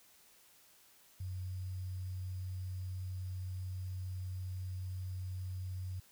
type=tone with sample-and-hold; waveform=sine; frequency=92.5 Hz; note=F#2; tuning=in tune; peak=-38 dBFS; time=1.2-6 s; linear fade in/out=5 ms; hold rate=4900 Hz; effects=white hiss -64 dBFS RMS until 6.11 s